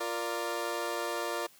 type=chord; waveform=20% pulse; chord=Bb major; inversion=second; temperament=equal with one note detuned; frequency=348.2 / 466.2 / 587.3 Hz; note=F4 / Bb4 / D5; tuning=-5 / 0 / 0 cents; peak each=-32 / -32 / -31 dBFS; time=0-1.47 s; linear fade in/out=10 ms; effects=white hiss -59 dBFS RMS until 1.59 s